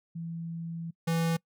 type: tone pair in turn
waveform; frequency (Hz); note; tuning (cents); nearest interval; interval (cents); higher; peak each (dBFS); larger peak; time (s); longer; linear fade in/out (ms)
sine / square; 166.5 / 165.54; E3 / E3; +18 / +8; unison; 10; first; -34 / -26; second; 0.15-0.91 / 1.07-1.37; first; 10
effects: noise-tail reverb RT60 0.1 s tail -24 dB re dry